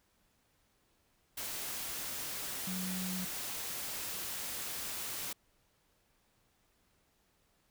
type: tone in noise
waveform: sine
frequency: 185 Hz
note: F#3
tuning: in tune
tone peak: -37 dBFS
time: 2.67-3.25 s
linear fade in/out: 5 ms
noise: white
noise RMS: -40 dBFS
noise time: 1.37-5.33 s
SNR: 0 dB
effects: pink hiss -73 dBFS RMS until 7.7 s